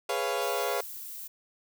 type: chord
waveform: 30% pulse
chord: C# dominant seventh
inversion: second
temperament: equal with one note detuned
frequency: 415.3 / 493.9 / 554.4 / 692.8 Hz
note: G#4 / B4 / C#5 / E#5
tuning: 0 / 0 / 0 / -14 cents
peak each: -31 dBFS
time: 0.09-0.81 s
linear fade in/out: 5 ms
type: noise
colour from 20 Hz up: violet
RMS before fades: -41 dBFS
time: 0.41-1.28 s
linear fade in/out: 10 ms
effects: none